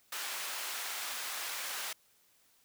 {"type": "high-pass noise", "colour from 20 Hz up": "pink", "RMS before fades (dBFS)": -39, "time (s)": [0.12, 1.93], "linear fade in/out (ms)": 5, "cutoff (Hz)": 1100, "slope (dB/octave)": 12, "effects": ["white hiss -68 dBFS RMS until 2.64 s"]}